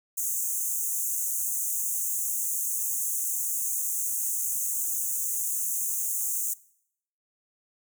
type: high-pass noise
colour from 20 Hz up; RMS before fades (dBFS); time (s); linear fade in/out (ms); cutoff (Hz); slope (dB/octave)
pink; -29; 0.17-6.54; 10; 6300; 96
effects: noise-tail reverb RT60 0.7 s tail -21 dB re dry